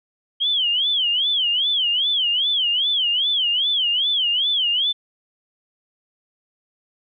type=tone with vibrato; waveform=sine; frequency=3142 Hz; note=G7; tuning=3 cents sharp; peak=-17 dBFS; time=0.4-4.93 s; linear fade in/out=20 ms; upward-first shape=sine; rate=2.5 Hz; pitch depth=200 cents each way; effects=none